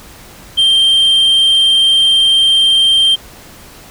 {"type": "tone", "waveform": "sine", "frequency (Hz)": 3161, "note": "G7", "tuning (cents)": 14, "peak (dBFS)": -4, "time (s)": [0.57, 3.16], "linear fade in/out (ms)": 20, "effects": ["tanh soft clip ceiling -6 dBFS", "pink hiss -37 dBFS RMS until 3.9 s"]}